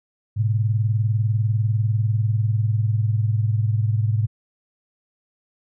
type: tone pair together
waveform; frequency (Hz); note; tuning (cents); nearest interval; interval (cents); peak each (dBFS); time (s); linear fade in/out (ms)
sine; 106.7 / 126.78; G#2 / B2; +47 / +46; minor third; 299; -18 / -24; 0.36-4.27; 20
effects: none